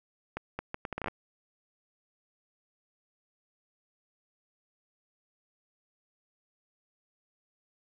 accelerating click train, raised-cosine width 0.5 ms, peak -19 dBFS, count 11, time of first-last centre 0.37-1.083 s, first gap 220 ms, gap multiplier 0.7, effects none

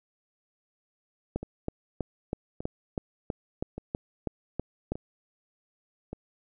two click trains, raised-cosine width 2 ms, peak -23 / -16 dBFS, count 5 / 12, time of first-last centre 1.43-6.13 / 1.36-4.92 s, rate 0.851 / 3.09 Hz, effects none

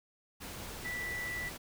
sine tone in noise, 1968 Hz, B6, 7 cents flat, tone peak -36 dBFS, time 0.84-1.5 s, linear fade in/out 20 ms, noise pink, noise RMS -44 dBFS, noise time 0.4-1.58 s, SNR +5 dB, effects none

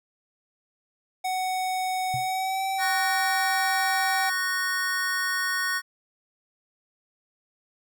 square tone with pitch glide, 745 to 770.4 Hz, F#5 to G5, +12 to -30 cents, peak -26 dBFS, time 1.24-4.3 s, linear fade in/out 10 ms, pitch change +58 cents, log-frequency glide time 2.18-2.64 s
sine tone with exponential decay, 126.1 Hz, B2, 36 cents sharp, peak -27 dBFS, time 2.14-2.31 s, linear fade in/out 0 ms, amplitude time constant 35 ms
square chord, F# major, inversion second, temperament just, 1110 / 1480 / 1850 Hz, C#6 / F#6 / A#6, +2 / 0 / -14 cents, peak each -34 / -30 / -28 dBFS, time 2.78-5.82 s, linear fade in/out 50 ms
effects none

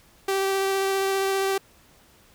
sawtooth tone with vibrato, 388.4 Hz, G4, 16 cents flat, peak -18 dBFS, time 0.28-1.58 s, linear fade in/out 5 ms, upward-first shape sine, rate 15 Hz, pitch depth 9 cents each way, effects pink hiss -56 dBFS RMS until 2.34 s

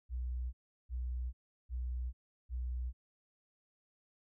sine tone bursts, 61.74 Hz, B1, in tune, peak -35 dBFS, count 4, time 0.09-2.93 s, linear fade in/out 50 ms, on 440 ms, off 360 ms, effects none

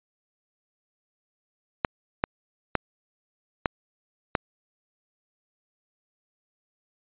clicks, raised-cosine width 0.5 ms, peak -6 dBFS, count 5, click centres 1.848 / 2.239 / 2.753 / 3.658 / 4.352 s, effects resampled to 8000 Hz

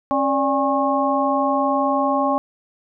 harmonic tone with a mistuned harmonic, 271.8 Hz, C#4, 34 cents flat, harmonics 1 / 2 / 3 / 4, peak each -22 / -22 / -22 / -22 dBFS, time 0.11-2.38 s, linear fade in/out 0 ms, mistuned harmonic 2, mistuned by +120 cents, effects none

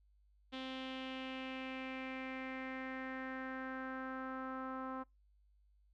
sawtooth tone with low-pass filter sweep, 261.6 Hz, C4, in tune, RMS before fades -44 dBFS, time 0.52-5.04 s, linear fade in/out 20 ms, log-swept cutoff 3400 to 1200 Hz, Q 3.9, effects noise-tail reverb RT60 0.2 s tail -25 dB re dry + added 50 Hz sine -67 dBFS peak until 5.93 s

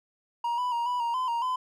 triangle tone with pitch steps, 945 / 991 / 941 / 985 / 937 / 1020 / 936 / 1016 Hz, A#5 / B5 / A#5 / B5 / A#5 / C6 / A#5 / B5, +23 / +6 / +16 / -5 / +9 / -44 / +7 / +49 cents, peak -24 dBFS, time 0.44-1.56 s, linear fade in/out 5 ms, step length 140 ms, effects none

